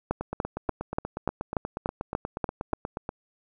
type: two click trains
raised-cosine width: 1 ms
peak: -17 / -11 dBFS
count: 25 / 10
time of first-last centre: 0.21-3.091 / 0.11-2.734 s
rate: 8.33 / 3.43 Hz
effects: none